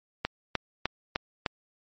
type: click train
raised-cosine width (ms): 0.3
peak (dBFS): -10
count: 5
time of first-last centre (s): 0.25-1.462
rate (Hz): 3.3
effects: MP3 32 kbps